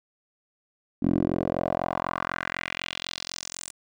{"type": "tone with band-pass filter sweep", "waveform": "10% pulse", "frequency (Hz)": 44, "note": "F1", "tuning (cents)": 14, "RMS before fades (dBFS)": -29, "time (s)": [1.02, 3.71], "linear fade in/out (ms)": 10, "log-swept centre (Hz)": [260, 8600], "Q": 2.5, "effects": []}